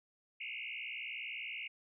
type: tone with frequency modulation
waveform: sine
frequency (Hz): 2501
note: D#7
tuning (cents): +8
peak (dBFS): -40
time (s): 0.4-1.68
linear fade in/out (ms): 10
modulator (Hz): 60.1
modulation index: 6.1
effects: none